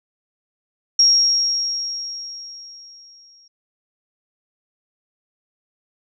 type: tone with exponential decay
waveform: sine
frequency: 5588 Hz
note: F8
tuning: in tune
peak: -9 dBFS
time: 0.99-3.48 s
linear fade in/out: 5 ms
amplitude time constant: 540 ms
effects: none

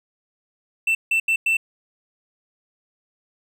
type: tone bursts at uneven times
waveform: triangle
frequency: 2674 Hz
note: E7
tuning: 24 cents sharp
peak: -15 dBFS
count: 4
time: 0.87-0.95 / 1.11-1.2 / 1.28-1.36 / 1.46-1.57 s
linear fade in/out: 5 ms
effects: none

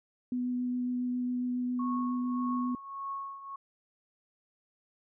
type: tone with vibrato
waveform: sine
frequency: 248 Hz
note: B3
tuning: 7 cents sharp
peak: -29 dBFS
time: 0.32-2.75 s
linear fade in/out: 2 ms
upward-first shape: sine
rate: 7.3 Hz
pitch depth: 8 cents each way
type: tone with tremolo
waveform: sine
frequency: 1100 Hz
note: C#6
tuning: 14 cents flat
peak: -33 dBFS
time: 1.79-3.56 s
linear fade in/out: 5 ms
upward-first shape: triangle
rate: 1.7 Hz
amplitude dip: 75%
effects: none

